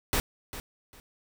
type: noise with echo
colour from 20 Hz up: pink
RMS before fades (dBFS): -26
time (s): 0.13-0.2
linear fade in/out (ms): 0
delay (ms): 400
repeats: 2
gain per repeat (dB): -13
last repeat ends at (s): 1
effects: none